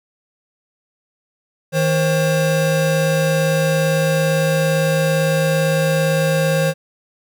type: tone pair together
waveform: square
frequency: 158.76 / 534 Hz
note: D#3 / C5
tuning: +35 / +35 cents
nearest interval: octave + major sixth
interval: 2100 cents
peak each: -18 dBFS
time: 1.72-6.74 s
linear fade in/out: 50 ms
effects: none